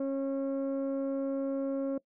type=tone pair together; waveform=sine; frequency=272.8 / 545.6 Hz; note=C#4 / C#5; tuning=-28 / -28 cents; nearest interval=octave; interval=1200 cents; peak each=-29 / -30 dBFS; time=0-1.98 s; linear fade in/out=5 ms; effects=noise-tail reverb RT60 0.1 s tail -22 dB re dry + tanh soft clip ceiling -27 dBFS